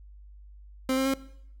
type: tone with pitch steps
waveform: 30% pulse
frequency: 261.6 / 265.4 / 269.3 Hz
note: C4 / C4 / C#4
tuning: 0 / +25 / -50 cents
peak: -21 dBFS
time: 0.89-1.139 s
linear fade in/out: 2 ms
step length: 83 ms
effects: noise-tail reverb RT60 0.7 s tail -19 dB re dry + added 50 Hz sine -46 dBFS peak until 1.6 s